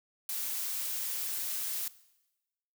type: noise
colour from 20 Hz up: blue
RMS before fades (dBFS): -35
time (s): 0.29-1.88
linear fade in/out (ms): 2
effects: noise-tail reverb RT60 1.0 s tail -19 dB re dry